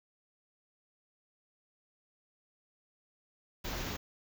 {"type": "band-stop noise", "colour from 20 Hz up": "pink", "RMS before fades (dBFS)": -38, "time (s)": [3.64, 3.97], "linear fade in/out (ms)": 10, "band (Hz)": [7100, 13000], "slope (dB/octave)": 96, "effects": []}